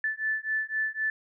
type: beating tone pair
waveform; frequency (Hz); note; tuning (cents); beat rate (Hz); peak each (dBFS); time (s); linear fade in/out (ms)
sine; 1749 / 1752.9; A6 / A6; -11 / -7; 3.9; -30; 0.04-1.1; 2
effects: none